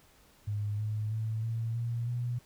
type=tone with pitch steps; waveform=sine; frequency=103.83 / 107.12 / 110.51 / 114.01 / 117.63 / 121.35 Hz; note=G#2 / A2 / A2 / A#2 / A#2 / B2; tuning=0 / -46 / +8 / -38 / +16 / -30 cents; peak=-30 dBFS; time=0.47-2.39 s; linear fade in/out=10 ms; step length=320 ms; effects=pink hiss -62 dBFS RMS until 2.45 s